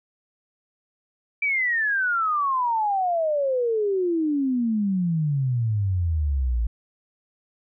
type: exponential sweep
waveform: sine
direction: down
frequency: 2343 to 55 Hz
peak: -20 dBFS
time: 1.42-6.67 s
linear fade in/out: 5 ms
effects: none